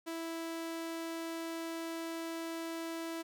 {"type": "tone", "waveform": "sawtooth", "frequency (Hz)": 329.6, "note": "E4", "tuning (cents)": 0, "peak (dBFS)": -34, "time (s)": [0.06, 3.23], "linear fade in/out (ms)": 20, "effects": []}